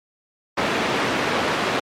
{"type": "band-pass noise", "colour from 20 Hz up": "pink", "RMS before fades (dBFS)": -22, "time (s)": [0.57, 1.8], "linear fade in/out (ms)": 10, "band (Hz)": [240, 2900], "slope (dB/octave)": 12, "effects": ["MP3 64 kbps"]}